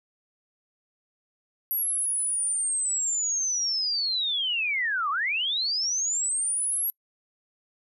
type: linear two-way sweep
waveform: sine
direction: down then up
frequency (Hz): 11610 to 1095 to 11610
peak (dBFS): -24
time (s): 1.71-6.9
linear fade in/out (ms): 0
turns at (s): 5.1
effects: noise-tail reverb RT60 0.1 s tail -26 dB re dry